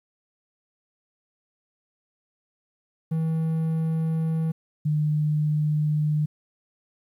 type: tone pair in turn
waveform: triangle / sine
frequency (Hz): 161 / 151.28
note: E3 / D#3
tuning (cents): -41 / -48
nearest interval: minor second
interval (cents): 107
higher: first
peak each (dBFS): -20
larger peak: neither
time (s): 3.11-4.52 / 4.85-6.26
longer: neither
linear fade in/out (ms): 10
effects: 10-bit